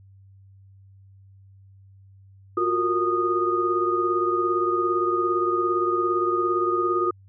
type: tone cluster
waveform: sine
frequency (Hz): 354.3 / 371.8 / 463.3 / 1234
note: F4 / F#4 / A#4 / D#6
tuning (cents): +25 / +8 / -11 / -15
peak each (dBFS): -24 / -29 / -31 / -23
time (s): 2.57-7.11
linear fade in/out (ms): 5
effects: added 97 Hz sine -48 dBFS peak until 7.28 s